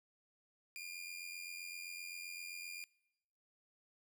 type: tone with amplitude modulation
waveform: sawtooth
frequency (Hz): 2412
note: D7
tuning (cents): +46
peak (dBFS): -39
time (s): 0.76-2.84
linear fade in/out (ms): 0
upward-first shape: sine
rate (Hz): 87.7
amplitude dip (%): 60
effects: noise-tail reverb RT60 0.9 s tail -23 dB re dry